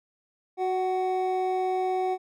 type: tone pair together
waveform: triangle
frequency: 370 / 747.3 Hz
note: F#4 / F#5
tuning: 0 / +17 cents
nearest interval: octave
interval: 1217 cents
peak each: -25 dBFS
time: 0.57-2.18 s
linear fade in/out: 50 ms
effects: none